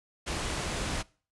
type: low-pass noise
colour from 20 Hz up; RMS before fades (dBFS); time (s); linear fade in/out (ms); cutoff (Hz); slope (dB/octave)
pink; -33; 0.26-1.03; 20; 9300; 12
effects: noise-tail reverb RT60 0.4 s tail -23 dB re dry + resampled to 24000 Hz